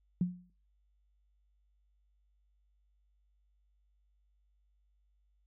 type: tone with exponential decay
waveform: sine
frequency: 179.1 Hz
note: F3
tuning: 44 cents sharp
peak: -24 dBFS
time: 0.21-0.5 s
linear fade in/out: 2 ms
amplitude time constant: 62 ms
effects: noise-tail reverb RT60 0.3 s tail -19 dB re dry + added 50 Hz sine -69 dBFS peak until 5.46 s